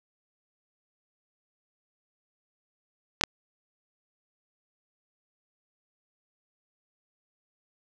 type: clicks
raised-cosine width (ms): 0.2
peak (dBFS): -3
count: 2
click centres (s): 3.211 / 3.237
effects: none